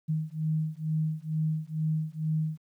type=beating tone pair; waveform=sine; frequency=155.56 / 157.76 Hz; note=D#3 / D#3; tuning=0 / +24 cents; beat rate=2.2 Hz; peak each=-30 dBFS; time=0.08-2.58 s; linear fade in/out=20 ms; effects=11-bit